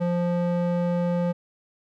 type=tone with band-pass filter; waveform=square; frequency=174.61 Hz; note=F3; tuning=in tune; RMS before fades=-24 dBFS; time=0-1.33 s; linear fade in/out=20 ms; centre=380 Hz; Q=1.4; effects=none